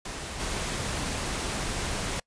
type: noise with level steps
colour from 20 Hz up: pink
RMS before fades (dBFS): -36 / -31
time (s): 0.05-2.2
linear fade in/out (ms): 5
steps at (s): 0.39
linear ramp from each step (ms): 20
effects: noise-tail reverb RT60 0.1 s tail -25 dB re dry + resampled to 22050 Hz